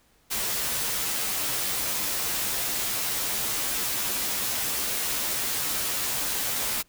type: noise with comb filter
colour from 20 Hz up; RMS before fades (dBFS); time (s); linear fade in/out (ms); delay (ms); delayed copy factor
white; -28; 0.3-6.83; 20; 12; -0.75
effects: pink hiss -63 dBFS RMS until 6.88 s